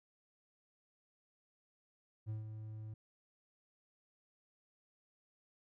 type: tone with ADSR envelope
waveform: triangle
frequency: 108.6 Hz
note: A2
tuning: 22 cents flat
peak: -35 dBFS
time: 2.26-2.94 s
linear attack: 37 ms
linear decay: 140 ms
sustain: -7 dB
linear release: 4 ms
effects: none